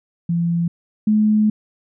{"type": "tone pair in turn", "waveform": "sine", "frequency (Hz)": [170, 213.5], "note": ["F3", "G#3"], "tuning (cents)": [-46, 48], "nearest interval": "major third", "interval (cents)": 394, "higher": "second", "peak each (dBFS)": [-16, -12], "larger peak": "second", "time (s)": [[0.29, 0.68], [1.07, 1.5]], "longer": "second", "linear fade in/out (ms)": 5, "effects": []}